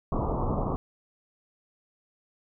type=low-pass noise; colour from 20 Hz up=pink; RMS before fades=-28 dBFS; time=0.12-0.76 s; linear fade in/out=0 ms; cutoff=1200 Hz; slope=96 dB/octave; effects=none